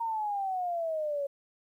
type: exponential sweep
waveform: sine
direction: down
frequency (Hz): 932.3 to 554.4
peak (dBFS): -29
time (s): 0-1.27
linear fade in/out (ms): 10
effects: 11-bit